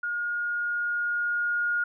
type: tone with level ramp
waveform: sine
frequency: 1429 Hz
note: F6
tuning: 39 cents sharp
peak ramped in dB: -27 to -23 dBFS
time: 0.03-1.84 s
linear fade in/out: 5 ms
effects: none